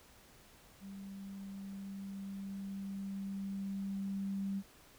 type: tone with level ramp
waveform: sine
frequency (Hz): 196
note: G3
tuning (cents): 0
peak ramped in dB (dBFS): -45 to -34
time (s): 0.8-4.63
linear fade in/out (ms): 50
effects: pink hiss -61 dBFS RMS until 4.98 s